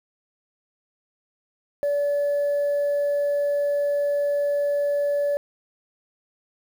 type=tone; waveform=sine; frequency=575 Hz; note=D5; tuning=37 cents flat; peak=-18 dBFS; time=1.83-5.37 s; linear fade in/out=0 ms; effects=tanh soft clip ceiling -18 dBFS + 8-bit